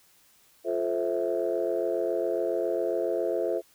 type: chord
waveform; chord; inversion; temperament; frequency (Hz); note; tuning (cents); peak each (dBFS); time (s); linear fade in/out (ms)
sine; F major seventh; none; just; 349.2 / 436.5 / 523.8 / 654.8; F4 / A4 / C5 / E5; 0 / -14 / +2 / -12; -30; 0.64-3.62; 50
effects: tanh soft clip ceiling -16 dBFS + white hiss -61 dBFS RMS until 3.74 s